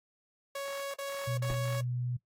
sawtooth tone bursts, 556 Hz, C#5, 5 cents sharp, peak -31 dBFS, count 3, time 0.55-1.81 s, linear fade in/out 5 ms, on 390 ms, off 45 ms
sine tone, 123.2 Hz, B2, 4 cents flat, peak -31 dBFS, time 1.27-2.17 s, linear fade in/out 10 ms
brown noise with exponential decay, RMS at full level -31 dBFS, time 1.5-1.61 s, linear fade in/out 0 ms, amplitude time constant 23 ms
effects noise-tail reverb RT60 0.1 s tail -17 dB re dry + AAC 48 kbps

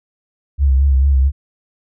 sine tone with vibrato, 68 Hz, C#2, 33 cents flat, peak -9 dBFS, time 0.58-1.32 s, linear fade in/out 50 ms, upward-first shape sine, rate 4.5 Hz, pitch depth 60 cents each way, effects none

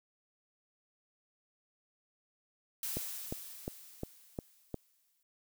blue noise with exponential decay, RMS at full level -37 dBFS, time 2.83-5.23 s, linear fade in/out 2 ms, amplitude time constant 520 ms
click train, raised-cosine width 2 ms, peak -23 dBFS, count 6, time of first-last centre 2.97-4.743 s, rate 2.82 Hz
effects none

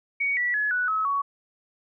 sine tone with pitch steps, 2241 / 1950.9 / 1698.4 / 1478.5 / 1287.1 / 1120.5 Hz, C#7 / B6 / G#6 / F#6 / E6 / C#6, +18 / -22 / +38 / -2 / -42 / +18 cents, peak -22 dBFS, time 0.2-1.22 s, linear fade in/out 10 ms, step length 170 ms, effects none

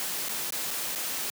white noise with dropouts, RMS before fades -32 dBFS, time 0-1.3 s, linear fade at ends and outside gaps 0 ms, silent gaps 0.285-0.292 / 0.505-0.523 / 0.707-0.711 / 0.951-0.958 s, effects high-pass 150 Hz 12 dB/octave

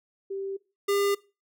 sine / square tone pair in turn, 390.5 / 401.9 Hz, G4 / G4, -7 / +43 cents, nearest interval unison, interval 50 cents, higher second, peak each -30 / -23 dBFS, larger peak second, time 0.3-0.57 / 0.88-1.15 s, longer neither, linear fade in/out 10 ms, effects noise-tail reverb RT60 0.3 s tail -21 dB re dry

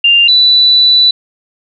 sine tone pair in turn, 2794 / 3970 Hz, F7 / B7, 0 / +8 cents, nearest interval tritone, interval 608 cents, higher second, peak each -4 dBFS, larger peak neither, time 0.04-0.28 / 0.28-1.11 s, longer second, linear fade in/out 5 ms, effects none

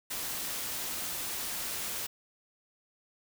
white noise, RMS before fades -36 dBFS, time 0.1-2.07 s, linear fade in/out 10 ms, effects none

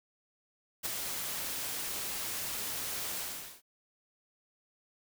white noise with ADSR envelope, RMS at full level -32 dBFS, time 0.83-3.62 s, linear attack 28 ms, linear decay 11 ms, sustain -5 dB, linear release 440 ms, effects none

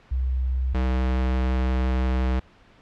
sine / square tone pair in turn, 64.1 / 63.87 Hz, C2 / C2, -35 / -41 cents, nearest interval unison, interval 6 cents, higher first, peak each -21 dBFS, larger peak neither, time 0.11-0.74 / 0.74-2.4 s, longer second, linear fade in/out 10 ms, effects pink hiss -54 dBFS RMS until 2.81 s + low-pass 3000 Hz 12 dB/octave

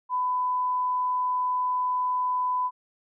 sine tone, 1001 Hz, B5, 23 cents sharp, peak -23 dBFS, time 0.09-2.71 s, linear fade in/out 50 ms, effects none

